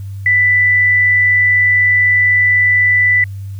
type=tone; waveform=sine; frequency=1984 Hz; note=B6; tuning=7 cents sharp; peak=-8 dBFS; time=0.26-3.24 s; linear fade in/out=2 ms; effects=added 98 Hz sine -23 dBFS peak until 3.59 s + white hiss -51 dBFS RMS until 3.59 s